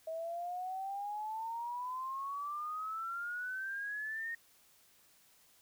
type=exponential sweep; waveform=sine; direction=up; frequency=639 to 1860 Hz; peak=-37 dBFS; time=0.07-4.35 s; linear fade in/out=5 ms; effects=white hiss -66 dBFS RMS until 5.61 s